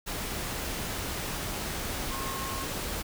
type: tone in noise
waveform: sine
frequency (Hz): 1077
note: C6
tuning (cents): +50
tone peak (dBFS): -37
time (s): 2.1-2.66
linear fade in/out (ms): 20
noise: pink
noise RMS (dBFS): -34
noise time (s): 0.06-3.03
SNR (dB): -6
effects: none